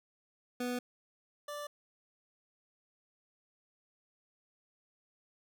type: tone pair in turn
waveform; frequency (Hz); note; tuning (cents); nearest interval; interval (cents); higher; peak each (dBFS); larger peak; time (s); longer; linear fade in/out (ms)
25% pulse; 246.6 / 586.5; B3 / D5; -2 / -2; octave + minor third; 1500; second; -30 / -36; first; 0.6-0.79 / 1.48-1.67; neither; 5
effects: none